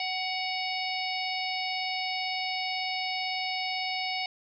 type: harmonic tone with a mistuned harmonic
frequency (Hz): 747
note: F#5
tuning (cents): +16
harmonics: 1 / 3 / 4 / 5 / 6 / 7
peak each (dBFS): -34 / -34 / -38 / -39 / -39 / -38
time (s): 0-4.26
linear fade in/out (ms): 2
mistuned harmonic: 4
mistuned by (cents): -54
effects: none